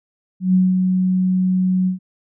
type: tone with ADSR envelope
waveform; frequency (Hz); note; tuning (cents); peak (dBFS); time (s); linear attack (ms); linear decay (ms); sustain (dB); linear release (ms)
sine; 185; F#3; 0; -10; 0.4-1.99; 140; 200; -4; 120
effects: none